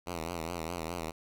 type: tone with vibrato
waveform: 5% pulse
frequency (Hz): 84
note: E2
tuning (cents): +33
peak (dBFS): -24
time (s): 0.06-1.12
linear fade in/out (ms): 20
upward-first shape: triangle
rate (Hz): 4.8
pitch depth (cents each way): 120
effects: none